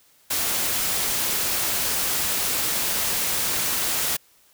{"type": "noise", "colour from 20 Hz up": "white", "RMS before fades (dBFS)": -24, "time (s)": [0.3, 4.17], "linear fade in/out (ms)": 10, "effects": ["white hiss -58 dBFS RMS until 4.53 s"]}